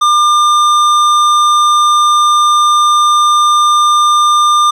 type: tone with hard clipping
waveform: sine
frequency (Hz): 1200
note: D6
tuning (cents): +37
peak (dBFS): -8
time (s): 0.01-4.71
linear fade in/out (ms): 10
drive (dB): 12
effects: none